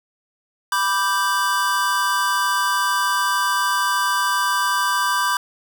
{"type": "chord", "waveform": "square", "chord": "G major", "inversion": "first", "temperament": "equal", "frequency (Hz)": [987.8, 1174.7, 1568], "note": ["B5", "D6", "G6"], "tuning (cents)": [0, 0, 0], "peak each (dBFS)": -23, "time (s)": [0.72, 5.37], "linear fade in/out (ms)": 2, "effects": []}